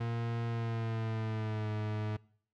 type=tone with pitch glide; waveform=40% pulse; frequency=116.54 to 106.87 Hz; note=A#2 to A2; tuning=0 to -50 cents; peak=-32 dBFS; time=0-2.17 s; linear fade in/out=10 ms; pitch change=-150 cents; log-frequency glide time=0.47-1.71 s; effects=noise-tail reverb RT60 0.6 s tail -23 dB re dry + low-pass 3000 Hz 12 dB/octave